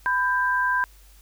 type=tone pair together; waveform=sine; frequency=1000 / 1582.4 Hz; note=B5 / G6; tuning=+21 / +16 cents; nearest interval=minor sixth; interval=795 cents; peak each=-23 / -22 dBFS; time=0.06-0.84 s; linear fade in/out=0 ms; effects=added 50 Hz sine -49 dBFS peak until 1.21 s + white hiss -56 dBFS RMS until 1.21 s